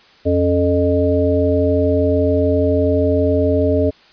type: harmonic tone with a mistuned harmonic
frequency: 87.31 Hz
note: F2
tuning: in tune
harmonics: 1 / 3 / 5 / 7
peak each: -18 / -18 / -18 / -18 dBFS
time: 0.25-3.91 s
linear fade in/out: 20 ms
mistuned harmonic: 3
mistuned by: +77 cents
effects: white hiss -48 dBFS RMS until 4.12 s + resampled to 11025 Hz